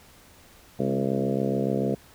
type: harmonic tone with a mistuned harmonic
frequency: 67 Hz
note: C2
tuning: 42 cents sharp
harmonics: 2 / 3 / 4 / 5 / 6 / 7 / 8 / 9 / 10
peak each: -31 / -28 / -31 / -34 / -31 / -31 / -33 / -38 / -36 dBFS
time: 0.79-1.95 s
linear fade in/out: 5 ms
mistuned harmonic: 3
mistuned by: +28 cents
effects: pink hiss -53 dBFS RMS until 2.14 s